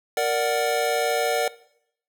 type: chord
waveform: square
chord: Bb augmented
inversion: none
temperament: equal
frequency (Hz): 466.2 / 587.3 / 740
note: Bb4 / D5 / F#5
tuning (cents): 0 / 0 / 0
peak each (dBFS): -26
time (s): 0.17-1.48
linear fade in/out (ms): 2
effects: noise-tail reverb RT60 0.7 s tail -19 dB re dry